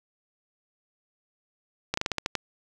slowing click train, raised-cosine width 0.2 ms, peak -9 dBFS, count 8, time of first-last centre 1.94-2.353 s, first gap 34 ms, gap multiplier 1.18, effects none

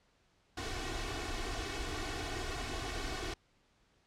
pink noise with comb filter, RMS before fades -38 dBFS, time 0.57-3.34 s, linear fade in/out 5 ms, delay 2.7 ms, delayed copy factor +0.85, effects pink hiss -71 dBFS RMS until 4.06 s + low-pass 6000 Hz 12 dB/octave

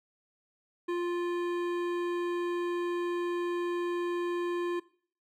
sine tone with hard clipping, 349.2 Hz, F4, in tune, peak -31 dBFS, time 0.88-4.8 s, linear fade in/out 10 ms, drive 14 dB, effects noise-tail reverb RT60 0.5 s tail -20 dB re dry

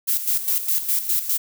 violet noise with tremolo, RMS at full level -20 dBFS, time 0.07-1.38 s, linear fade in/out 20 ms, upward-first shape square, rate 4.9 Hz, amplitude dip 65%, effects none

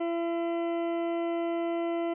harmonic tone, 337.7 Hz, E4, 42 cents sharp, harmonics 1 / 2 / 3 / 4 / 6 / 7 / 8 / 9, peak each -29 / -32 / -44 / -46 / -47 / -54 / -55 / -53 dBFS, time 0-2.14 s, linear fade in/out 10 ms, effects none

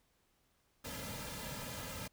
pink noise with comb filter, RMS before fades -44 dBFS, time 0.84-2.08 s, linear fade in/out 10 ms, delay 2.7 ms, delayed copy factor -0.8, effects pink hiss -75 dBFS RMS until 2.12 s

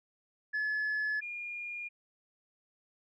sine tone pair in turn, 1714 / 2420 Hz, A6 / D#7, -46 / -49 cents, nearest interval tritone, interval 597 cents, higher second, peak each -28 / -37 dBFS, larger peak first, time 0.53-1.21 / 1.21-1.89 s, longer neither, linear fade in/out 20 ms, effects tanh soft clip ceiling -28 dBFS

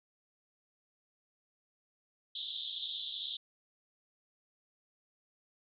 pink band-pass noise, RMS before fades -41 dBFS, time 2.35-3.37 s, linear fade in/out 5 ms, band 3300 to 3800 Hz, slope 96 dB/octave, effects none

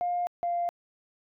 sine tone pair in turn, 707 / 694.9 Hz, F5 / F5, +21 / -9 cents, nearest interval unison, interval 30 cents, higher first, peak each -25 dBFS, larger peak neither, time 0.01-0.27 / 0.43-0.69 s, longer neither, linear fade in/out 0 ms, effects tanh soft clip ceiling -21 dBFS

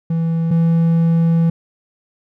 triangle tone pair in turn, 164.8 / 165.95 Hz, E3 / E3, 0 / +12 cents, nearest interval unison, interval 12 cents, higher second, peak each -13 / -9 dBFS, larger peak second, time 0.1-0.51 / 0.51-1.5 s, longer second, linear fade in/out 5 ms, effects none

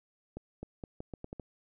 accelerating click train, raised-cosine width 2 ms, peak -27 dBFS, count 8, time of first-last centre 0.37-1.397 s, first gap 260 ms, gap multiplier 0.8, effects none

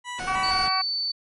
20% pulse tone with vibrato, 850 Hz, G#5, 40 cents sharp, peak -26 dBFS, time 0.04-0.69 s, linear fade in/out 50 ms, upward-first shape square, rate 3.2 Hz, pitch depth 250 cents each way
pink low-pass noise, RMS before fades -37 dBFS, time 0.18-0.69 s, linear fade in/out 10 ms, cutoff 4700 Hz, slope 12 dB/octave
harmonic tone, 378.8 Hz, F#4, 41 cents sharp, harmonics 2 / 3 / 4 / 5 / 6 / 7, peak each -28 / -25 / -34 / -40 / -32 / -41 dBFS, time 0.27-0.82 s, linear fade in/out 10 ms
sine tone, 4521 Hz, C#8, 33 cents sharp, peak -24 dBFS, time 0.43-1.12 s, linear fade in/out 10 ms
effects MP3 48 kbps

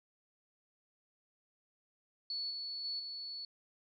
sine tone with level steps, 4424 Hz, C#8, 4 cents flat, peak -36 / -39 / -36 / -41 dBFS, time 2.3-3.45 s, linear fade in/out 2 ms, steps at 2.5 / 2.84 / 2.99 s, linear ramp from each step 10 ms, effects none

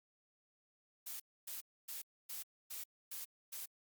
blue noise bursts, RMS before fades -45 dBFS, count 7, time 1.06-3.66 s, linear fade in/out 10 ms, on 140 ms, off 270 ms, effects Opus 48 kbps

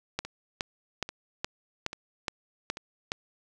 two click trains, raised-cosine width 0.2 ms, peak -21 / -12 dBFS, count 4 / 8, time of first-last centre 0.25-2.771 / 0.19-3.119 s, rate 1.19 / 2.39 Hz, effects none

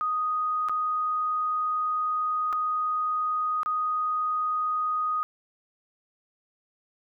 sine tone with dropouts, 1244.5 Hz, D#6, in tune, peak -24 dBFS, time 0.01-5.23 s, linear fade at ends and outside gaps 0 ms, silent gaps 0.686-0.695 / 2.527-2.53 / 3.632-3.66 s, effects none

